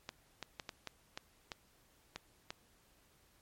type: clicks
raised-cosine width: 0.2 ms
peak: -24 dBFS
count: 9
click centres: 0.091 / 0.427 / 0.598 / 0.692 / 0.873 / 1.175 / 1.518 / 2.16 / 2.505 s
effects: pink hiss -69 dBFS RMS until 3.41 s + MP3 64 kbps